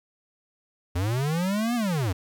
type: linear two-way sweep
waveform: square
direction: up then down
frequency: 82.6 to 246.1 to 82.6 Hz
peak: -24 dBFS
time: 0.95-2.13 s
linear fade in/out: 10 ms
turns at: 1.75 s
effects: 10-bit